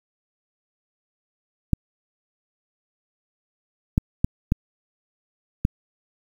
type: clicks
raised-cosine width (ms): 5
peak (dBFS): -5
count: 5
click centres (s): 1.733 / 3.979 / 4.245 / 4.521 / 5.651
effects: 7-bit